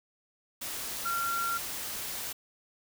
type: tone in noise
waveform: sine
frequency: 1376 Hz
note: F6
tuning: 26 cents flat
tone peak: -29 dBFS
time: 1.05-1.58 s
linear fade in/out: 10 ms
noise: white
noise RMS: -37 dBFS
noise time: 0.61-2.33 s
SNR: +5 dB
effects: none